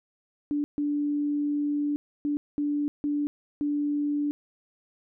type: tone bursts at uneven times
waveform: sine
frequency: 291.9 Hz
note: D4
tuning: 10 cents flat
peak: -24 dBFS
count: 6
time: 0.51-0.64 / 0.78-1.96 / 2.25-2.37 / 2.58-2.88 / 3.04-3.27 / 3.61-4.31 s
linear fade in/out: 0 ms
effects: none